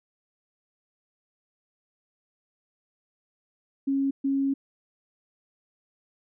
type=tone bursts at uneven times; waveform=sine; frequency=273.9 Hz; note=C#4; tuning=21 cents flat; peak=-22 dBFS; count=2; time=3.87-4.11 / 4.24-4.54 s; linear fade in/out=10 ms; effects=none